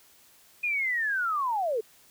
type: linear sweep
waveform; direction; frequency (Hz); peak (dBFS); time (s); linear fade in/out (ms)
sine; down; 2485 to 413.2; -25; 0.63-1.81; 10
effects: white hiss -58 dBFS RMS until 2.1 s